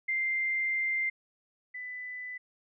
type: tone pair in turn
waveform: sine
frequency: 2093 / 1996.1 Hz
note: C7 / B6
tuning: 0 / +18 cents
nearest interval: minor second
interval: 82 cents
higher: first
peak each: -27 / -37 dBFS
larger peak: first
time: 0.08-1.1 / 1.74-2.38 s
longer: first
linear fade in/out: 10 ms
effects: none